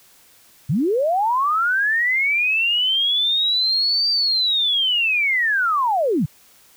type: linear two-way sweep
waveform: sine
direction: up then down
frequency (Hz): 116.54 to 4696 to 116.54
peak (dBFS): -16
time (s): 0.69-6.26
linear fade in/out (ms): 10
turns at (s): 4.1
effects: white hiss -52 dBFS RMS until 6.76 s